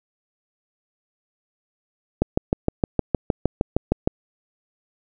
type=click train; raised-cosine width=2 ms; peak=-4 dBFS; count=13; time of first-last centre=2.22-4.075 s; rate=6.47 Hz; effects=none